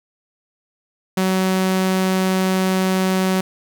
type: tone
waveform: sawtooth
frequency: 187.8 Hz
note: F#3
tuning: 26 cents sharp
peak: -12 dBFS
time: 1.17-3.41 s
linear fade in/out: 5 ms
effects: none